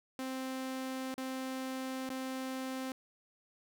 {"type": "tone with dropouts", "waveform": "sawtooth", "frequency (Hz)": 261.6, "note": "C4", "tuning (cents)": 0, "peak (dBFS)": -33, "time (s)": [0.19, 2.92], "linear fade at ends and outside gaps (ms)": 1, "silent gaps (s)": [[1.141, 1.179], [2.092, 2.102]], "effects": []}